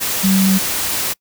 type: tone in noise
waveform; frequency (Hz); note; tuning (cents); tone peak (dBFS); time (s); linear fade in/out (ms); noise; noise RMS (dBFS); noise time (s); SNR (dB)
sine; 191.6; G3; -39; -11; 0.23-0.59; 20; white; -20; 0-1.14; +6
effects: noise-tail reverb RT60 0.1 s tail -25 dB re dry